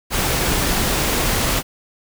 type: noise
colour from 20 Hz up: pink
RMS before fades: -19 dBFS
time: 0.1-1.63 s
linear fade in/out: 50 ms
effects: none